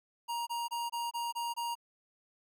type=tone bursts; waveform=square; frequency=942 Hz; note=A#5; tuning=18 cents sharp; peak=-34 dBFS; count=7; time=0.28-1.754 s; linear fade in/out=20 ms; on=190 ms; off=24 ms; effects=none